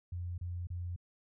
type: tone bursts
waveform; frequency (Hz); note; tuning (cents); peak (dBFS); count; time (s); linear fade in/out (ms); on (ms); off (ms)
sine; 88; F2; +14; -36; 3; 0.12-0.962; 5; 260; 31
effects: none